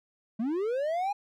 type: linear sweep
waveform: triangle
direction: up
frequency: 207.7 to 830.6 Hz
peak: -25 dBFS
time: 0.39-1.13 s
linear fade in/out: 10 ms
effects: none